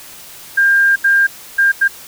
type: tone bursts at uneven times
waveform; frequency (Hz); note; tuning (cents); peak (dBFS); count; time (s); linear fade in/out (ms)
sine; 1600; G6; +35; -8; 4; 0.57-0.96 / 1.04-1.27 / 1.58-1.72 / 1.81-1.88; 10
effects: white hiss -36 dBFS RMS until 2.07 s